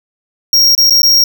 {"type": "tone with dropouts", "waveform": "square", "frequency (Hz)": 5588, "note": "F8", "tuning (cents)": 0, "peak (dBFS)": -6, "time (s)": [0.53, 1.24], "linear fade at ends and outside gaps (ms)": 2, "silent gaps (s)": [[0.751, 0.778], [0.898, 0.906], [1.02, 1.031]], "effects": []}